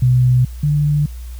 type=tone pair in turn; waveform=sine; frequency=125.6 / 147.73 Hz; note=B2 / D3; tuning=+30 / +11 cents; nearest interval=minor third; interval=281 cents; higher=second; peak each=-9 / -12 dBFS; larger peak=first; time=0.02-0.45 / 0.63-1.06 s; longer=neither; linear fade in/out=5 ms; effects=added 60 Hz sine -27 dBFS peak until 1.39 s + white hiss -46 dBFS RMS until 1.39 s